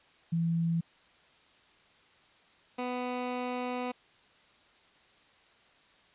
sine / 15% pulse tone pair in turn, 166.8 / 248.7 Hz, E3 / B3, +21 / +12 cents, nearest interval perfect fifth, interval 691 cents, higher second, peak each -26 dBFS, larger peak neither, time 0.32-0.81 / 2.78-3.92 s, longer second, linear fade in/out 10 ms, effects white hiss -62 dBFS RMS until 6.14 s + resampled to 8000 Hz

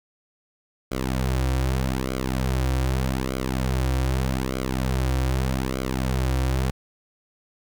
sawtooth tone with flanger, 64.9 Hz, C2, 13 cents flat, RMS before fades -24 dBFS, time 0.91-6.71 s, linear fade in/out 10 ms, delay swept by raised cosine 1.1 to 4.8 ms, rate 0.82 Hz, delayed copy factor -0.9, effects 9-bit

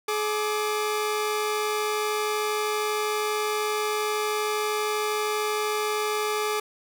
sawtooth tone pair together, 423.9 / 1179 Hz, G#4 / D6, +35 / +6 cents, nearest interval octave + tritone, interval 1771 cents, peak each -22 / -26 dBFS, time 0.08-6.6 s, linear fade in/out 5 ms, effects none

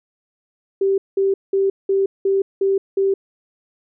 sine tone bursts, 390 Hz, G4, 9 cents flat, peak -14 dBFS, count 7, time 0.81-3.14 s, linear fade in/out 5 ms, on 170 ms, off 190 ms, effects none

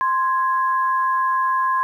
sine tone pair together, 1045.3 / 1661.2 Hz, C6 / G#6, -2 / 0 cents, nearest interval minor sixth, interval 802 cents, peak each -17 / -26 dBFS, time 0.01-1.83 s, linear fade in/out 0 ms, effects 9-bit

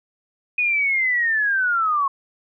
sine linear sweep, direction down, 2489 to 1081 Hz, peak -17 dBFS, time 0.58-2.08 s, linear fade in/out 5 ms, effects none

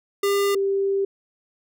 square / sine tone pair in turn, 400.5 / 393.2 Hz, G4 / G4, +37 / +5 cents, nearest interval unison, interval 32 cents, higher first, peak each -19 dBFS, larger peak neither, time 0.23-0.55 / 0.55-1.05 s, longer second, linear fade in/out 5 ms, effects none

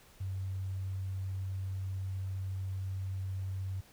sine tone, 95.2 Hz, F#2, 50 cents sharp, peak -34 dBFS, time 0.2-3.81 s, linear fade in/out 10 ms, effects pink hiss -60 dBFS RMS until 3.92 s

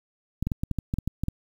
clicks, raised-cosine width 5 ms, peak -14 dBFS, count 11, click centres 0.426 / 0.47 / 0.518 / 0.635 / 0.713 / 0.787 / 0.939 / 0.986 / 1.076 / 1.236 / 1.284 s, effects 8-bit

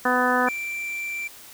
harmonic tone, 250 Hz, B3, 21 cents sharp, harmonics 1 / 2 / 3 / 4 / 5 / 6 / 7, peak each -26 / -26 / -26 / -26 / -26 / -26 / -26 dBFS, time 0.05-0.49 s, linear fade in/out 5 ms
triangle tone, 2349 Hz, D7, in tune, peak -26 dBFS, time 0.47-1.28 s, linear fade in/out 10 ms
effects white hiss -45 dBFS RMS until 1.53 s

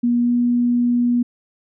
sine tone with pitch glide, 240 to 241.8 Hz, B3 to B3, -49 to -36 cents, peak -14 dBFS, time 0.03-1.23 s, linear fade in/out 10 ms, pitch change +13 cents, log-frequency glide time 0.22-0.31 s, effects none

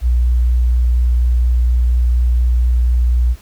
sine tone with vibrato, 60.5 Hz, B1, 35 cents flat, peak -10 dBFS, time 0.01-3.36 s, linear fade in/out 50 ms, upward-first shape sine, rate 4.2 Hz, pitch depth 9 cents each way, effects pink hiss -46 dBFS RMS until 3.41 s

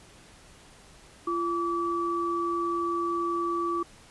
sine tone pair together, 342.5 / 1152 Hz, F4 / D6, -34 / -34 cents, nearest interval octave + major sixth, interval 2100 cents, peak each -29 / -28 dBFS, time 1.27-3.83 s, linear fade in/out 5 ms, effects pink hiss -53 dBFS RMS until 4.1 s + resampled to 24000 Hz

